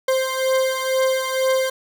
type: beating tone pair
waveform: 40% pulse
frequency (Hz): 523.3 / 525.4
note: C5 / C5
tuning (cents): 0 / +7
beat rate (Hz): 2.1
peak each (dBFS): -19 / -22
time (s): 0.08-1.7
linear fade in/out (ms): 5
effects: none